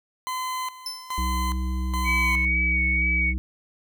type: tone with tremolo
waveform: 40% pulse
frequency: 1023 Hz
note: C6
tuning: 39 cents flat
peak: -26 dBFS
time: 0.27-2.45 s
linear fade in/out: 0 ms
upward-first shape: square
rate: 1.2 Hz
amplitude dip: 80%
type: tone with exponential decay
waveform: 40% pulse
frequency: 5274 Hz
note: E8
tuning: in tune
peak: -26 dBFS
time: 0.86-1.24 s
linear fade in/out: 2 ms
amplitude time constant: 81 ms
type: harmonic tone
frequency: 63.8 Hz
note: C2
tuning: 43 cents flat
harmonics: 1 / 3 / 5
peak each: -24 / -34 / -38 dBFS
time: 1.18-3.38 s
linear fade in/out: 0 ms
type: tone with vibrato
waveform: sine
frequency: 2250 Hz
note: C#7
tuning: 25 cents sharp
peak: -21 dBFS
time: 2.04-3.34 s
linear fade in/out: 50 ms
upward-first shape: sine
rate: 2.1 Hz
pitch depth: 28 cents each way
effects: none